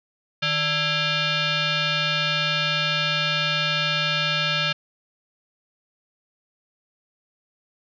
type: tone with frequency modulation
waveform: sine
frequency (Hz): 587.3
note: D5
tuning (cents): 0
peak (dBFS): -20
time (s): 0.42-4.73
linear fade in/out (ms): 10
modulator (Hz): 743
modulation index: 4.9
effects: none